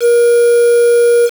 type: tone with quantisation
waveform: triangle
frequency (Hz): 475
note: A#4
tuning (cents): +33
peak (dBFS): -4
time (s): 0-1.3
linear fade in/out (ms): 50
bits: 4
effects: none